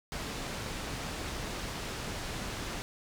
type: low-pass noise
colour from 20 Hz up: pink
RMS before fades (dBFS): -38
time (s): 0.12-2.82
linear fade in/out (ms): 0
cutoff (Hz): 7400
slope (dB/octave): 12
effects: none